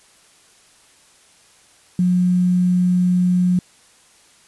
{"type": "tone with quantisation", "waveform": "sine", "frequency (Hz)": 180, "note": "F#3", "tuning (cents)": -47, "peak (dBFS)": -13, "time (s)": [1.99, 3.59], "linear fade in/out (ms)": 2, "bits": 7, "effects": ["white hiss -52 dBFS RMS until 4.47 s", "resampled to 24000 Hz"]}